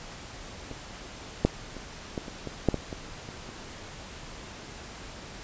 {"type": "clicks", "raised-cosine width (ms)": 2, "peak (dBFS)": [-26, -6, -26, -17, -26, -21, -7, -14, -21, -28, -28], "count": 11, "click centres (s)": [0.713, 1.45, 1.767, 2.178, 2.282, 2.473, 2.687, 2.743, 2.928, 3.289, 3.491], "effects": ["pink hiss -43 dBFS RMS until 5.43 s", "resampled to 16000 Hz"]}